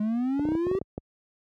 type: exponential sweep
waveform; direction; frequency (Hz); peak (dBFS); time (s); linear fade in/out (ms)
triangle; up; 207.7 to 392; -22; 0-0.79; 5
type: clicks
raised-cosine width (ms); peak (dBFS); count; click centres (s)
2; -19; 10; 0.395 / 0.453 / 0.488 / 0.52 / 0.552 / 0.668 / 0.714 / 0.751 / 0.815 / 0.979
effects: high-pass 60 Hz 12 dB/octave